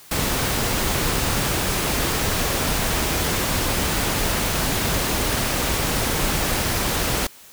pink noise, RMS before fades -22 dBFS, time 0.11-7.27 s, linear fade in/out 5 ms, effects white hiss -46 dBFS RMS until 7.52 s

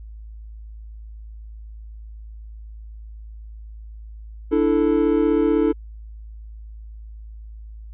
triangle chord, D suspended second, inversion none, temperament equal, 293.7 / 329.6 / 440 Hz, D4 / E4 / A4, 0 / 0 / 0 cents, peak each -18 dBFS, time 4.51-5.73 s, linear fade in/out 20 ms, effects added 54 Hz sine -35 dBFS peak until 7.93 s + resampled to 8000 Hz

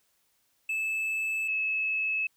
triangle / sine tone pair in turn, 2618 / 2594 Hz, E7 / E7, -13 / -28 cents, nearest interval unison, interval 15 cents, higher first, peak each -26 dBFS, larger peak neither, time 0.69-1.48 / 1.48-2.27 s, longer neither, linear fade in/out 5 ms, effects white hiss -71 dBFS RMS until 2.36 s

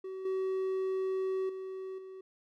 triangle tone with level steps, 379.1 Hz, F#4, 42 cents sharp, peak -36 / -28 / -36 / -42 dBFS, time 0.04-2.21 s, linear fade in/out 5 ms, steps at 0.25 / 1.49 / 1.98 s, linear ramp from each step 5 ms, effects none

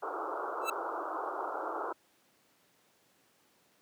white band-pass noise, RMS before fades -37 dBFS, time 0.02-1.93 s, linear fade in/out 10 ms, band 310 to 1400 Hz, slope 96 dB/octave
25% pulse tone with exponential growth, 1324 Hz, E6, 7 cents sharp, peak -23 dBFS, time 0.61-0.7 s, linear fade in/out 5 ms, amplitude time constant 18 ms
effects pink hiss -68 dBFS RMS until 3.81 s + high-pass 200 Hz 12 dB/octave

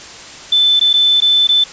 sine tone with dropouts, 3520 Hz, A7, in tune, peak -8 dBFS, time 0.52-1.64 s, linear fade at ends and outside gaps 5 ms, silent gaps 0.796-0.811 / 0.931-0.938 / 1.204-1.22 / 1.472-1.489 s, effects white hiss -33 dBFS RMS until 1.72 s + resampled to 16000 Hz

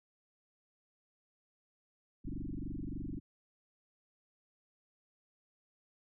sine tone with frequency modulation, 152 Hz, D#3, 40 cents flat, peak -38 dBFS, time 2.24-3.2 s, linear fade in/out 20 ms, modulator 23.4 Hz, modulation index 6.9, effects none

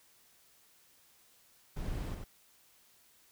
brown noise with echo, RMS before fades -39 dBFS, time 1.76-2.15 s, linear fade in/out 10 ms, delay 94 ms, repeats 1, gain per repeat -4 dB, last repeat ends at 2.244 s, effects white hiss -65 dBFS RMS until 3.31 s

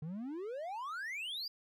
triangle exponential sweep, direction up, 146.83 to 4940 Hz, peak -37 dBFS, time 0.02-1.48 s, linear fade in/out 5 ms, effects none

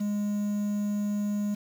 triangle tone with quantisation, 206.4 Hz, G#3, 10 cents flat, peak -24 dBFS, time 0-1.55 s, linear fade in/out 10 ms, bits 8, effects none

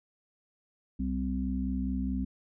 harmonic tone, 64.7 Hz, C2, 19 cents flat, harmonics 1 / 3 / 4, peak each -33 / -33 / -33 dBFS, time 0.99-2.25 s, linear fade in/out 10 ms, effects none

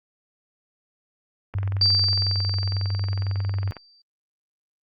click train, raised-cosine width 0.5 ms, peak -22 dBFS, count 50, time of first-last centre 1.54-3.767 s, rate 22 Hz
sine tone with tremolo, 98 Hz, G2, in tune, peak -21 dBFS, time 1.55-3.71 s, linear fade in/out 0 ms, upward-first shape triangle, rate 11 Hz, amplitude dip 30%
sine tone with exponential decay, 4660 Hz, D8, 14 cents flat, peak -15 dBFS, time 1.81-4.02 s, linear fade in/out 5 ms, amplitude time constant 480 ms
effects Opus 48 kbps

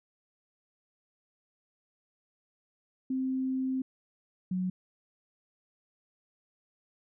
sine tone pair in turn, 261.4 / 183.99 Hz, C4 / F#3, -1 / -9 cents, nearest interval tritone, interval 608 cents, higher first, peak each -28 dBFS, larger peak neither, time 3.1-3.82 / 4.51-4.7 s, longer first, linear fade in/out 5 ms, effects none

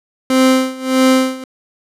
30% pulse tone with tremolo, 260.5 Hz, C4, 7 cents flat, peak -5 dBFS, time 0.3-1.44 s, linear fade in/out 2 ms, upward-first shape sine, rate 1.6 Hz, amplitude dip 90%, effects low-pass 12000 Hz 12 dB/octave

